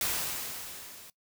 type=noise with level ramp; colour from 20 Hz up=white; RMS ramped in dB=-29 to -50 dBFS; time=0.01-1.1 s; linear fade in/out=2 ms; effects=noise-tail reverb RT60 0.1 s tail -20 dB re dry